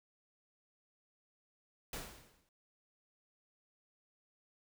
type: noise with exponential decay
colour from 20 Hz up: pink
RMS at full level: -40 dBFS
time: 1.93-2.49 s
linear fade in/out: 2 ms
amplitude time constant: 120 ms
effects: none